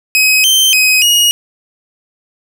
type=tone with pitch steps; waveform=sawtooth; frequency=2534 / 3116 / 2523 / 2881 Hz; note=D#7 / G7 / D#7 / F#7; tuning=+31 / -11 / +23 / -47 cents; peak=-4 dBFS; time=0.15-1.31 s; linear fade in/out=0 ms; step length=290 ms; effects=none